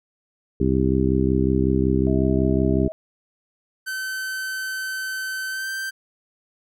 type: harmonic tone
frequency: 65.41 Hz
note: C2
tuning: in tune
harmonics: 1 / 2 / 3 / 4 / 5 / 6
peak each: -24 / -24 / -24 / -24 / -24 / -24 dBFS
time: 0.6-2.88 s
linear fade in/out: 5 ms
type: tone with vibrato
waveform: sine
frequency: 639 Hz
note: D#5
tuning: 46 cents sharp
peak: -31 dBFS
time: 2.07-2.92 s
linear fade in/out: 0 ms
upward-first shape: triangle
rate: 13 Hz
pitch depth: 16 cents each way
type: tone with pitch glide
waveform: 45% pulse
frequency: 1534 to 1560.8 Hz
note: G6 to G6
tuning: -38 to -8 cents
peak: -26 dBFS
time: 3.86-5.91 s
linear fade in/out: 20 ms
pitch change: +30 cents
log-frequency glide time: 5.49-5.69 s
effects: none